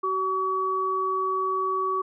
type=tone pair together; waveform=sine; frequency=378.8 / 1135 Hz; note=F#4 / C#6; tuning=+41 / +41 cents; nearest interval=octave + perfect fifth; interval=1900 cents; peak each=-29 / -24 dBFS; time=0.03-2.02 s; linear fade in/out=10 ms; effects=none